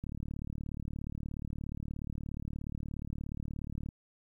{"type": "click train", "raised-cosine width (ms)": 5, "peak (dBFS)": -27, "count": 143, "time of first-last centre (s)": [0.04, 3.888], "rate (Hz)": 36.9, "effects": ["11-bit"]}